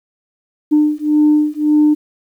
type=beating tone pair; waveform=sine; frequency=300 / 301.8 Hz; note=D4 / D4; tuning=+37 / +47 cents; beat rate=1.8 Hz; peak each=-12 dBFS; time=0.71-1.95 s; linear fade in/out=20 ms; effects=tanh soft clip ceiling -4 dBFS + 8-bit